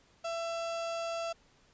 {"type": "tone", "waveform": "35% pulse", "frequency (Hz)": 669, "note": "E5", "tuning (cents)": 25, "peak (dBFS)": -32, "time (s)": [0.24, 1.33], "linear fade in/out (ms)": 10, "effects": ["pink hiss -65 dBFS RMS until 1.73 s", "resampled to 16000 Hz"]}